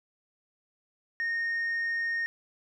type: tone with tanh clipping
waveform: sine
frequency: 1847 Hz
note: A#6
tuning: 16 cents flat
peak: -28 dBFS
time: 1.2-2.26 s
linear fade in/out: 0 ms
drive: 1 dB
effects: none